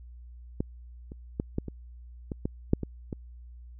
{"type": "clicks", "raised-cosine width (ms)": 3, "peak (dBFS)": [-15, -29, -15, -15, -23, -20, -16, -8, -19, -20], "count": 10, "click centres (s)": [0.605, 1.119, 1.399, 1.584, 1.683, 2.318, 2.455, 2.734, 2.833, 3.128], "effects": ["added 60 Hz sine -44 dBFS peak until 3.79 s"]}